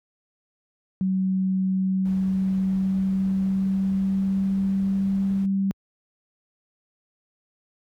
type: tone with pitch glide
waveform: sine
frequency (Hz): 188.8 to 194.67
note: F#3 to G3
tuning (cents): +35 to -12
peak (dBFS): -20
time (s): 1.01-5.71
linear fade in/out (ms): 0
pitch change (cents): +53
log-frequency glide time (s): 1.67-5.13
type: noise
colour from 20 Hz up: brown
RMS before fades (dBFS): -39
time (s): 2.05-5.46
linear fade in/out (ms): 5
effects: high-pass 60 Hz 12 dB/octave